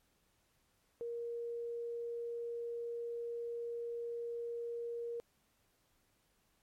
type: tone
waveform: sine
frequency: 470.2 Hz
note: A#4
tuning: 15 cents sharp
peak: -38 dBFS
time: 1.01-5.2 s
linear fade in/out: 0 ms
effects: pink hiss -75 dBFS RMS until 6.62 s + MP3 64 kbps